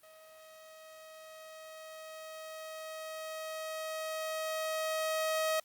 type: tone with level ramp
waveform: sawtooth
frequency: 633 Hz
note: D#5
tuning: 30 cents sharp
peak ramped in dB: -51 to -25 dBFS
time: 0.03-5.6 s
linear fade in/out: 5 ms
effects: white hiss -66 dBFS RMS until 5.64 s + Opus 32 kbps